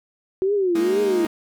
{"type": "tone with vibrato", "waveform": "sine", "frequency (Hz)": 370, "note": "F#4", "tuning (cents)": 0, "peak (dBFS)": -17, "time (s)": [0.42, 1.25], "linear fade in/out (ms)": 0, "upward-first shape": "triangle", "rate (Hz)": 2.1, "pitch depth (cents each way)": 210}
{"type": "chord", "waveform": "sawtooth", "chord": "Ab suspended second", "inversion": "none", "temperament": "equal", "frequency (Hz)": [207.7, 233.1, 311.1], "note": ["Ab3", "Bb3", "Eb4"], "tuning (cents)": [0, 0, 0], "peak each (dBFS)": -27, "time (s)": [0.75, 1.27], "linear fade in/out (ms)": 5}
{"effects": []}